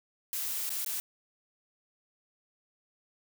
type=noise with dropouts; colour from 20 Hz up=blue; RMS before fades=-34 dBFS; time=0.33-1 s; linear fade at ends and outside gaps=0 ms; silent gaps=0.693-0.703 / 0.847-0.862 s; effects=none